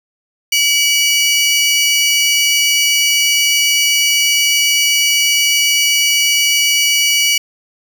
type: tone pair together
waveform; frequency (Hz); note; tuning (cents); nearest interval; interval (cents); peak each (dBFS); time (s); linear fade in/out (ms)
25% pulse; 2287 / 2923; D7 / F#7; -47 / -22; major third; 425; -10; 0.52-7.38; 5
effects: none